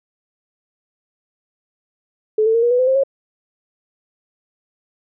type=tone with pitch steps; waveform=sine; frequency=431.8 / 446.5 / 461.7 / 477.5 / 493.7 / 510.5 / 527.9 / 545.9 Hz; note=A4 / A4 / A#4 / A#4 / B4 / C5 / C5 / C#5; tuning=-33 / +25 / -17 / +42 / -1 / -43 / +15 / -27 cents; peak=-12 dBFS; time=2.38-3.036 s; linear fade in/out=5 ms; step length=82 ms; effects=none